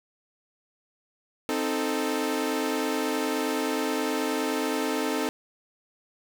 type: chord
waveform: sawtooth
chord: A diminished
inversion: first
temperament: equal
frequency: 261.6 / 311.1 / 440 Hz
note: C4 / Eb4 / A4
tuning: 0 / 0 / 0 cents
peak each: -26 dBFS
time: 1.49-5.29 s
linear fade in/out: 0 ms
effects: 9-bit